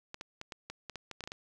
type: clicks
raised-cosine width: 0.2 ms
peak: -24 dBFS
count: 12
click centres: 0.144 / 0.211 / 0.414 / 0.522 / 0.7 / 0.897 / 0.957 / 1.113 / 1.207 / 1.239 / 1.275 / 1.319 s
effects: none